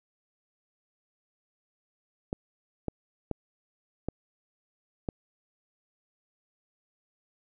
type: clicks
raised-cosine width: 2 ms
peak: -17 dBFS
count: 5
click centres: 2.329 / 2.883 / 3.313 / 4.086 / 5.088 s
effects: none